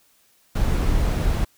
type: noise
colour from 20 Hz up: brown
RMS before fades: -20 dBFS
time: 0.55-1.45 s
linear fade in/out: 10 ms
effects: white hiss -60 dBFS RMS until 1.57 s